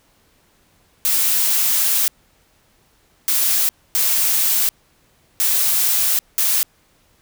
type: noise bursts at uneven times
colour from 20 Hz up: blue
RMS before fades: -17 dBFS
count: 5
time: 1.05-2.08 / 3.28-3.69 / 3.95-4.69 / 5.4-6.19 / 6.38-6.63 s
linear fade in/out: 0 ms
effects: pink hiss -58 dBFS RMS until 7.21 s